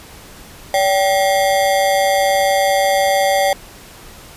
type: ring-modulated tone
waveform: square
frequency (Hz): 674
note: E5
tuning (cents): +38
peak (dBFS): -10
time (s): 0.74-3.53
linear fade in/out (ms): 2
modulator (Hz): 103
effects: pink hiss -39 dBFS RMS until 4.36 s + resampled to 32000 Hz